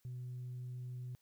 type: tone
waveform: sine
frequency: 124.9 Hz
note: B2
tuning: 20 cents sharp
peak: -40 dBFS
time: 0.05-1.15 s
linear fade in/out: 0 ms
effects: tanh soft clip ceiling -39 dBFS + white hiss -75 dBFS RMS until 1.21 s